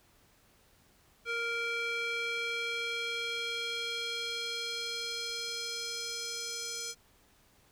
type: tone with band-pass filter sweep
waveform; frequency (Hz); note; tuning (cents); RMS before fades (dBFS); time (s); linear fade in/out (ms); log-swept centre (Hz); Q
square; 466.2; A#4; 0; -36; 1.25-6.95; 50; 2000 to 6100; 2
effects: pink hiss -65 dBFS RMS until 7.71 s